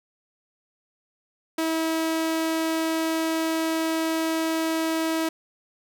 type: tone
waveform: sawtooth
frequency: 323.1 Hz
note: E4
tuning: 35 cents flat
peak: -19 dBFS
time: 1.58-5.29 s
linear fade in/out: 5 ms
effects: none